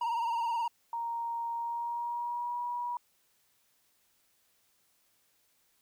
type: tone with vibrato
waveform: triangle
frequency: 932.3 Hz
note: A#5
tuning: in tune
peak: -27 dBFS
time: 0.01-0.68 s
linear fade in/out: 5 ms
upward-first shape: triangle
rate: 19 Hz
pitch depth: 69 cents each way
type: tone with pitch glide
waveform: sine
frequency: 932.3 to 965.7 Hz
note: A#5 to B5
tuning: 0 to -39 cents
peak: -32 dBFS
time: 0.93-2.97 s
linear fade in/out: 2 ms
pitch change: +61 cents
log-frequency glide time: 1.54-2.59 s
effects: white hiss -71 dBFS RMS until 5.81 s